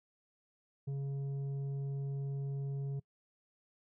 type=tone with tanh clipping; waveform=sine; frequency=138.59 Hz; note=C#3; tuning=in tune; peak=-36 dBFS; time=0.87-3 s; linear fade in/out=10 ms; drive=6 dB; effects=noise-tail reverb RT60 0.1 s tail -25 dB re dry